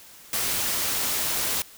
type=noise; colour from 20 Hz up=white; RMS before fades=-26 dBFS; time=0.33-1.62 s; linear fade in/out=2 ms; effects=white hiss -48 dBFS RMS until 1.77 s